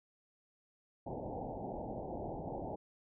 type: low-pass noise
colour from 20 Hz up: white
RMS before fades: -42 dBFS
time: 1.06-2.76 s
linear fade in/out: 10 ms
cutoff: 860 Hz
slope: 96 dB/octave
effects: none